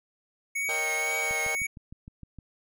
square tone with vibrato, 2217 Hz, C#7, in tune, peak -28 dBFS, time 0.55-1.67 s, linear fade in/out 10 ms, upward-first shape triangle, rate 2 Hz, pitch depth 33 cents each way
sawtooth chord, Eb dominant seventh, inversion second, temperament equal, 466.2 / 554.4 / 622.3 / 784 Hz, Bb4 / Db5 / Eb5 / G5, 0 / 0 / 0 / 0 cents, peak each -34 / -38 / -34 / -32 dBFS, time 0.69-1.55 s, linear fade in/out 0 ms
click train, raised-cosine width 5 ms, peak -31 dBFS, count 8, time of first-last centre 1.31-2.387 s, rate 6.5 Hz
effects none

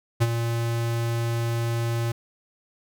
square tone with ADSR envelope, 116.54 Hz, A#2, in tune, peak -16 dBFS, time 0.2-2.12 s, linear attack 21 ms, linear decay 40 ms, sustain -8 dB, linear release 6 ms, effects none

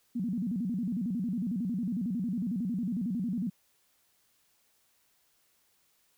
sine tone with vibrato, 210 Hz, G#3, 19 cents sharp, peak -29 dBFS, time 0.15-3.5 s, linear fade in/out 10 ms, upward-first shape square, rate 11 Hz, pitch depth 230 cents each way, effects white hiss -70 dBFS RMS until 6.17 s

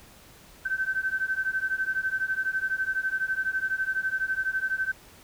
sine beating tone pair, 1534 / 1546 Hz, G6 / G6, -38 / -24 cents, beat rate 12 Hz, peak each -29 / -28 dBFS, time 0.65-4.92 s, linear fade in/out 10 ms, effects pink hiss -52 dBFS RMS until 5.23 s

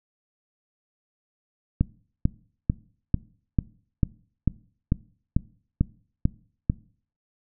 click train, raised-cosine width 5 ms, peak -7 dBFS, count 12, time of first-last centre 1.81-6.699 s, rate 2.25 Hz, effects noise-tail reverb RT60 0.5 s tail -22 dB re dry

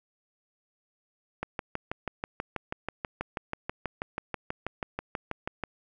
click train, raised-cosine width 0.5 ms, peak -16 dBFS, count 27, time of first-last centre 1.43-5.637 s, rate 6.18 Hz, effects none

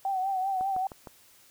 sine tone with vibrato, 764 Hz, G5, 45 cents flat, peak -26 dBFS, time 0.05-0.87 s, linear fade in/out 2 ms, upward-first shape triangle, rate 5.1 Hz, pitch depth 68 cents each way
click train, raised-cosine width 1 ms, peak -27 dBFS, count 4, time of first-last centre 0.61-1.072 s, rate 6.49 Hz
effects white hiss -58 dBFS RMS until 1.5 s

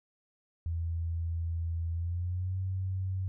sine tone with pitch glide, 83.4 to 94.16 Hz, E2 to F#2, +21 to +31 cents, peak -30 dBFS, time 0.66-3.28 s, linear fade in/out 0 ms, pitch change +210 cents, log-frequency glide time 1.92-2.58 s, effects none

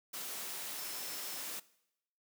sine tone in noise, 5290 Hz, E8, 5 cents sharp, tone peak -50 dBFS, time 0.77-1.41 s, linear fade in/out 10 ms, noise white, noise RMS -42 dBFS, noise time 0.13-1.6 s, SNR -11 dB, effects noise-tail reverb RT60 0.8 s tail -20 dB re dry + high-pass 200 Hz 12 dB/octave

